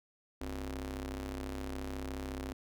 sawtooth ring-modulated tone, 99.3 Hz, G2, 23 cents sharp, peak -31 dBFS, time 0.41-2.53 s, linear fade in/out 5 ms, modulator 166 Hz, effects none

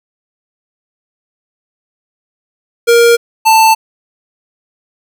square tone pair in turn, 469.5 / 886.3 Hz, A#4 / A5, +12 / +12 cents, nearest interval major seventh, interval 1100 cents, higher second, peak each -5 dBFS, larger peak neither, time 2.87-3.17 / 3.45-3.75 s, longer neither, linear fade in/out 20 ms, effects none

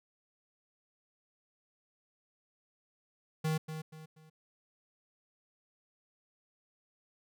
square tone with echo, 157 Hz, D#3, 16 cents sharp, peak -30 dBFS, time 3.44-3.58 s, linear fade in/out 10 ms, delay 240 ms, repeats 3, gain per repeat -9 dB, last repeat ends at 4.3 s, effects none

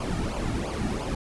brown noise with flanger, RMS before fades -29 dBFS, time 0-1.15 s, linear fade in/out 5 ms, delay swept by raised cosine 0.51 to 2.01 ms, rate 2.9 Hz, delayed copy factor -0.75, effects resampled to 24000 Hz

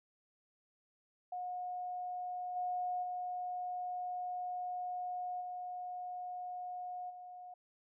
sine tone with level steps, 723 Hz, F#5, 40 cents flat, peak -38 / -34 / -37 / -40 / -47 dBFS, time 1.32-7.54 s, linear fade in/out 5 ms, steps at 2.55 / 3.02 / 5.4 / 7.09 s, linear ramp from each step 20 ms, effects none

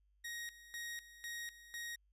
sawtooth tone with tremolo, 1881 Hz, A#6, 15 cents sharp, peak -39 dBFS, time 0.24-1.96 s, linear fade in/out 10 ms, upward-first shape square, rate 2 Hz, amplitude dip 80%, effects added 50 Hz sine -70 dBFS peak until 2.12 s + resampled to 32000 Hz

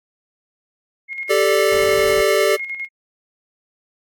sine tone with tremolo, 2151 Hz, C7, 47 cents sharp, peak -23 dBFS, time 1.08-2.89 s, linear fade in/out 50 ms, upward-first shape square, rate 9.9 Hz, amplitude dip 50%
square chord, G suspended second, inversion none, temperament equal, 392 / 440 / 587.3 Hz, G4 / A4 / D5, 0 / 0 / 0 cents, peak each -19 dBFS, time 1.29-2.57 s, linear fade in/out 20 ms
pink low-pass noise, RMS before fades -34 dBFS, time 1.71-2.22 s, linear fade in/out 5 ms, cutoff 1600 Hz, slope 12 dB/octave
effects AAC 64 kbps

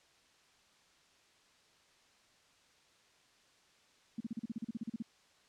sine tone bursts, 226.6 Hz, A#3, 49 cents flat, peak -35 dBFS, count 14, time 4.18-5.024 s, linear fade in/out 5 ms, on 25 ms, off 38 ms, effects white hiss -67 dBFS RMS until 5.48 s + low-pass 6000 Hz 12 dB/octave

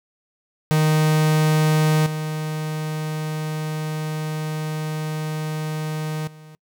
45% pulse tone with level steps, 155 Hz, D#3, 6 cents flat, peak -15 / -24 / -41 dBFS, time 0.71-6.55 s, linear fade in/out 0 ms, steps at 2.06 / 6.27 s, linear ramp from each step 5 ms, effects noise-tail reverb RT60 0.1 s tail -26 dB re dry

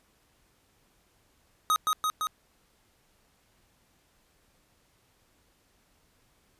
square tone with echo, 1256 Hz, D#6, 16 cents sharp, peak -22 dBFS, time 1.7-1.76 s, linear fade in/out 0 ms, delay 170 ms, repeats 3, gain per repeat -2 dB, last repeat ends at 2.27 s, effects pink hiss -67 dBFS RMS until 6.59 s + resampled to 32000 Hz

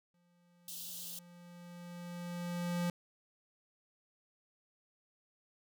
square tone with exponential growth, 174.61 Hz, F3, in tune, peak -32 dBFS, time 0.14-2.9 s, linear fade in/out 2 ms, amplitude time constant 600 ms
white high-pass noise, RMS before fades -45 dBFS, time 0.68-1.19 s, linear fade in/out 2 ms, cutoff 2800 Hz, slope 96 dB/octave
effects none

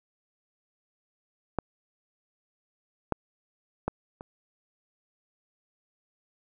clicks, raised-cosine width 1 ms, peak -12 / -11 / -13 / -26 dBFS, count 4, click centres 1.587 / 3.123 / 3.88 / 4.209 s, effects none

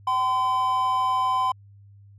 triangle tone pair together, 765.6 / 1022 Hz, G5 / C6, -41 / -41 cents, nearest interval perfect fourth, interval 500 cents, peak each -26 / -19 dBFS, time 0.07-1.52 s, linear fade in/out 5 ms, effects added 100 Hz sine -47 dBFS peak until 2.18 s

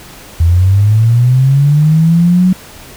sine linear sweep, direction up, 81.2 to 186.5 Hz, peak -5 dBFS, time 0.4-2.53 s, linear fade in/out 5 ms, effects pink hiss -34 dBFS RMS until 2.96 s

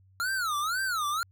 square tone with vibrato, 1354 Hz, E6, 46 cents sharp, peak -28 dBFS, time 0.2-1.23 s, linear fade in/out 0 ms, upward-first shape sine, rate 2 Hz, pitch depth 260 cents each way, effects added 95 Hz sine -57 dBFS peak until 1.31 s

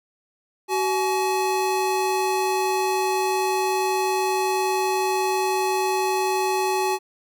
square tone pair together, 376.7 / 848.8 Hz, F#4 / G#5, +31 / +38 cents, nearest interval octave + major second, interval 1407 cents, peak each -24 dBFS, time 0.68-6.99 s, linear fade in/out 50 ms, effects none

